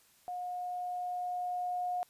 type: tone with level ramp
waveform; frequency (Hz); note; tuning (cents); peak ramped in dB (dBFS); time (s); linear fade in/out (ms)
sine; 719; F#5; -50; -36 to -31; 0.28-2.03; 0
effects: white hiss -65 dBFS RMS until 2.09 s + resampled to 32000 Hz